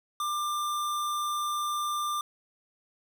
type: tone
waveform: square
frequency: 1191 Hz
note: D6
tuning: 24 cents sharp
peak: -29 dBFS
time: 0.2-2.21 s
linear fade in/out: 2 ms
effects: none